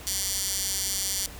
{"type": "tone with high-pass filter", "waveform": "15% pulse", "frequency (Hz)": 194.5, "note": "G3", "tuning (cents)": -13, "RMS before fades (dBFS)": -29, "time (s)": [0.07, 1.26], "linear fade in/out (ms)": 0, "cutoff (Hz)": 5700, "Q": 1.2, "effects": ["added 60 Hz sine -44 dBFS peak until 1.39 s", "pink hiss -44 dBFS RMS until 1.39 s"]}